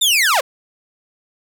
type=linear sweep; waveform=sawtooth; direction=down; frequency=3706 to 466.2 Hz; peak=-9 dBFS; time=0.01-0.41 s; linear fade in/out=10 ms; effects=none